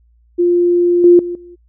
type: tone with level steps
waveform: sine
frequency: 350 Hz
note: F4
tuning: 4 cents sharp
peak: -9 / -3 / -19 / -34 dBFS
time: 0.38-1.56 s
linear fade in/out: 20 ms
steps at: 1.04 / 1.19 / 1.35 s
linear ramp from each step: 2 ms
effects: added 58 Hz sine -49 dBFS peak until 1.68 s

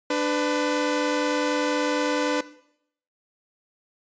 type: tone pair together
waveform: sawtooth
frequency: 295.8 / 501 Hz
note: D4 / B4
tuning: +13 / +25 cents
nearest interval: major sixth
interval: 912 cents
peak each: -21 dBFS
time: 0.1-2.41 s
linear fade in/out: 5 ms
effects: noise-tail reverb RT60 0.7 s tail -17 dB re dry + resampled to 16000 Hz

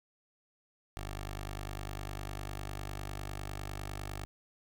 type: tone with notch filter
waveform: 10% pulse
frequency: 49.93 Hz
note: G1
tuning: 33 cents sharp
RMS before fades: -41 dBFS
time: 0.97-4.25 s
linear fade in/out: 0 ms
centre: 210 Hz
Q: 0.68
effects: none

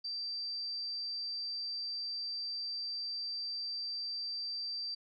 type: tone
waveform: sine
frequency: 4681 Hz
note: D8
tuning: 7 cents flat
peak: -36 dBFS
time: 0.04-4.95 s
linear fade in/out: 10 ms
effects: none

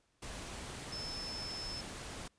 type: tone in noise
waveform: sine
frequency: 5260 Hz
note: E8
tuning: 5 cents flat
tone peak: -41 dBFS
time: 0.92-1.81 s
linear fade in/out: 5 ms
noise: pink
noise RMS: -45 dBFS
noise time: 0.22-2.28 s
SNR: +1 dB
effects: pink hiss -75 dBFS RMS until 2.38 s + resampled to 22050 Hz

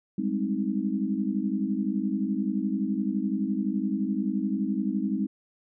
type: chord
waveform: sine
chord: Ab major seventh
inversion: third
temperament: equal with one note detuned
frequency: 196 / 207.7 / 261.6 / 313.8 Hz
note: G3 / Ab3 / C4 / Eb4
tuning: 0 / 0 / 0 / +15 cents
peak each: -30 / -29 / -31 / -32 dBFS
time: 0.18-5.27 s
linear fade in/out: 5 ms
effects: none

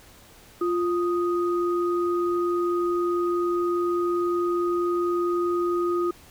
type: tone pair together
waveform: sine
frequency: 349.2 / 1244.5 Hz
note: F4 / D#6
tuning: 0 / 0 cents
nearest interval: octave + minor seventh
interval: 2200 cents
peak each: -22 / -29 dBFS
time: 0.61-6.11 s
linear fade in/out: 5 ms
effects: pink hiss -51 dBFS RMS until 6.3 s

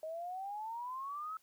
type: exponential sweep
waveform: sine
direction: up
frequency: 622 to 1311 Hz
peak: -39 dBFS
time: 0.03-1.37 s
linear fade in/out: 2 ms
effects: white hiss -71 dBFS RMS until 1.42 s

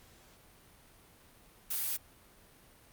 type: noise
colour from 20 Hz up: blue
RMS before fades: -34 dBFS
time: 1.7-1.97 s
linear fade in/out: 10 ms
effects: pink hiss -60 dBFS RMS until 2.92 s + Opus 48 kbps

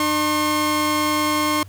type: tone pair together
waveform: sawtooth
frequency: 301.7 / 1075 Hz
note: D4 / C6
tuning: +47 / +47 cents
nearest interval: octave + minor seventh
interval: 2200 cents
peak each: -17 dBFS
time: 0-1.63 s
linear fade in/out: 2 ms
effects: added 97 Hz sine -38 dBFS peak until 1.68 s + pink hiss -52 dBFS RMS until 1.68 s

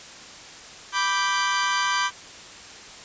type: chord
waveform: sawtooth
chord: G major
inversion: first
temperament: equal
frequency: 987.8 / 1174.7 / 1568 Hz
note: B5 / D6 / G6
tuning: 0 / 0 / 0 cents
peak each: -22 dBFS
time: 0.92-2.11 s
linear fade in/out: 50 ms
effects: white hiss -42 dBFS RMS until 3.04 s + resampled to 16000 Hz

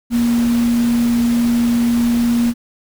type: tone in noise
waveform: sine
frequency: 236.6 Hz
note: A#3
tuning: 26 cents sharp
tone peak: -12 dBFS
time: 0.1-2.54 s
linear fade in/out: 50 ms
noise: pink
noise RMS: -29 dBFS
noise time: 0.1-2.54 s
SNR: +14 dB
effects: none

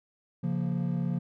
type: chord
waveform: triangle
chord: Bb minor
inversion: first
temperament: equal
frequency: 138.59 / 174.61 / 233.1 Hz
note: Db3 / F3 / Bb3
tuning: 0 / 0 / 0 cents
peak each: -29 / -27 / -33 dBFS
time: 0.43-1.19 s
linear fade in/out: 10 ms
effects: tanh soft clip ceiling -18 dBFS

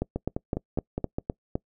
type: two click trains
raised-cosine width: 2 ms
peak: -13 / -15 dBFS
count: 7 / 6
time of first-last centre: 0.02-1.555 / 0.16-1.185 s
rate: 3.91 / 4.88 Hz
effects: noise-tail reverb RT60 0.1 s tail -25 dB re dry

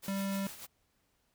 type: noise with tremolo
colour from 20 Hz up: white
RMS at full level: -45 dBFS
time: 0.02-0.67 s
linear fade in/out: 20 ms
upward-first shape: triangle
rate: 6.8 Hz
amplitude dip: 60%
type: tone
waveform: square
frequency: 196 Hz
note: G3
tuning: in tune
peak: -33 dBFS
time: 0.08-0.47 s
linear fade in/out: 2 ms
effects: pink hiss -75 dBFS RMS until 1.34 s

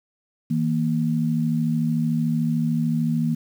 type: tone pair together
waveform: sine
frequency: 160.3 / 233.8 Hz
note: E3 / A#3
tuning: -48 / +5 cents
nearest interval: perfect fifth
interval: 653 cents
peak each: -22 dBFS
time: 0.5-3.35 s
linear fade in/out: 10 ms
effects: 8-bit

